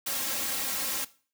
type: noise with comb filter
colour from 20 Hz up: white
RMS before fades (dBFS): -31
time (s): 0.06-1.05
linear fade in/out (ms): 10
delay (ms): 3.7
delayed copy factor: +0.8
effects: noise-tail reverb RT60 0.4 s tail -18 dB re dry + high-pass 80 Hz 12 dB/octave